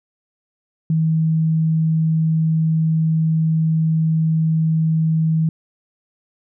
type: tone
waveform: sine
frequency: 160 Hz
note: D#3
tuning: 49 cents sharp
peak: -14 dBFS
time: 0.9-5.49 s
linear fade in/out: 2 ms
effects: none